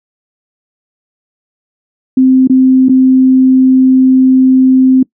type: tone with dropouts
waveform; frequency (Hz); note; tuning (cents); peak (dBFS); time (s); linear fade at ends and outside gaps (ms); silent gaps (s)
sine; 260; C4; -11; -3; 2.17-5.03; 5; 2.474-2.497 / 2.886-2.893
effects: noise-tail reverb RT60 0.1 s tail -23 dB re dry